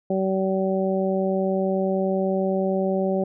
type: harmonic tone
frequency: 190.7 Hz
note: G3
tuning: 47 cents flat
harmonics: 1 / 2 / 3 / 4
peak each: -24 / -25 / -25 / -32 dBFS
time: 0.1-3.24 s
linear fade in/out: 5 ms
effects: none